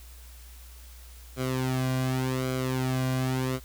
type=tone with flanger; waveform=sawtooth; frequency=129.5 Hz; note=C3; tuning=17 cents flat; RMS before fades=-28 dBFS; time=1.36-3.6 s; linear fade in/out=50 ms; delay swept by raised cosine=1.1 to 2.3 ms; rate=0.87 Hz; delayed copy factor=-0.7; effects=added 60 Hz sine -45 dBFS peak until 3.64 s + white hiss -53 dBFS RMS until 3.64 s